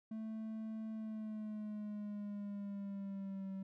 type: tone with pitch glide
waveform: triangle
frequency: 220 to 192.63 Hz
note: A3 to G3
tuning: 0 to -30 cents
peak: -39 dBFS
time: 0.11-3.63 s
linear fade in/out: 5 ms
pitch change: -230 cents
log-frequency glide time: 0.92-3.51 s
effects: none